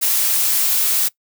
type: noise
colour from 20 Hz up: blue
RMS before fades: -17 dBFS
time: 0.01-1.09 s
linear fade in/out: 20 ms
effects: noise-tail reverb RT60 0.1 s tail -21 dB re dry